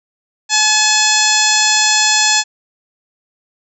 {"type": "harmonic tone with a mistuned harmonic", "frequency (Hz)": 857, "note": "A5", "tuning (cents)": -46, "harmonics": [1, 2, 3, 4, 5, 6, 7, 8, 9], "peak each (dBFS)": [-19, -19, -19, -19, -19, -19, -19, -19, -19], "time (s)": [0.49, 2.44], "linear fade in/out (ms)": 50, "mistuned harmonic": 9, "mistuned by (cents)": -39, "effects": []}